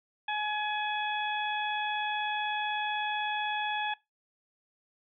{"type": "harmonic tone", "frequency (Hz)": 844, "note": "G#5", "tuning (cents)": 28, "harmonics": [1, 2, 3, 4], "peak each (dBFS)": [-32, -35, -37, -38], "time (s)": [0.28, 3.94], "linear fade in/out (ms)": 5, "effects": ["noise-tail reverb RT60 0.2 s tail -21 dB re dry"]}